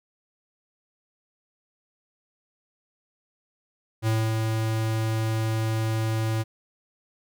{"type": "tone with ADSR envelope", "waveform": "square", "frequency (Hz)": 111, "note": "A2", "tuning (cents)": 16, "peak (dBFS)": -21, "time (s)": [4.02, 6.44], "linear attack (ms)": 50, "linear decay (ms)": 250, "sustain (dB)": -3, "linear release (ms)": 28, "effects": []}